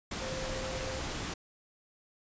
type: tone in noise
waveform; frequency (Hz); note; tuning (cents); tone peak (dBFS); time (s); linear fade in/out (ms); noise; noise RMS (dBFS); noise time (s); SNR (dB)
sine; 523.3; C5; 0; -39; 0.21-1; 5; pink; -37; 0.11-1.34; -5
effects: resampled to 16000 Hz